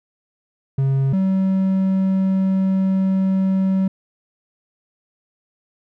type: tone pair in turn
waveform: triangle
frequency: 135.5 / 190.74 Hz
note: C#3 / G3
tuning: -39 / -47 cents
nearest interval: tritone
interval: 592 cents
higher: second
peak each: -13 dBFS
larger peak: neither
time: 0.78-1.13 / 1.13-3.88 s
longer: second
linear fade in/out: 5 ms
effects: none

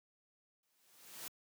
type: noise with exponential growth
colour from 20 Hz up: white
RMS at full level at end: -44 dBFS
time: 0.63-1.28 s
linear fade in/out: 2 ms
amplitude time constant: 140 ms
effects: high-pass 150 Hz 12 dB/octave

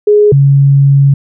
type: tone pair in turn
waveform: sine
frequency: 417.1 / 139.19 Hz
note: G#4 / C#3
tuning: +7 / +7 cents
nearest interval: octave + perfect fifth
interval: 1900 cents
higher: first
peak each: -3 dBFS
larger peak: neither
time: 0.07-0.32 / 0.32-1.14 s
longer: second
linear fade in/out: 5 ms
effects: none

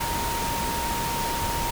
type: tone in noise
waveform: sine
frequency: 931 Hz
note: A#5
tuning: 2 cents flat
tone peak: -28 dBFS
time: 0-1.71 s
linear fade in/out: 10 ms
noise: pink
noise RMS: -29 dBFS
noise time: 0-1.71 s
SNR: -2 dB
effects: none

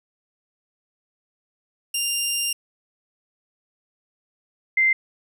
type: tone pair in turn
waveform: 15% pulse / sine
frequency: 2794 / 2083 Hz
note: F7 / C7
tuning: 0 / -8 cents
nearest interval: perfect fourth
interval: 508 cents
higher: first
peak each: -15 dBFS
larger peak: neither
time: 1.94-2.53 / 4.77-4.93 s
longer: first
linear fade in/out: 5 ms
effects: none

